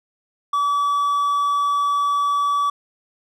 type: tone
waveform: triangle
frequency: 1147 Hz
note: D6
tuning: 41 cents flat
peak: -15 dBFS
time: 0.53-2.7 s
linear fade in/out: 5 ms
effects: none